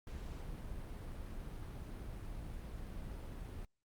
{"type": "noise", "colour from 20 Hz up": "brown", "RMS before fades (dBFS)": -45, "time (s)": [0.07, 3.65], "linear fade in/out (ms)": 2, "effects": ["Opus 48 kbps"]}